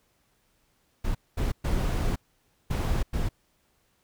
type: noise bursts at uneven times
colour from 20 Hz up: brown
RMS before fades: -26 dBFS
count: 5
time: 1.04-1.15 / 1.37-1.52 / 1.64-2.16 / 2.7-3.03 / 3.13-3.29 s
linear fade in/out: 10 ms
effects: pink hiss -69 dBFS RMS until 4.03 s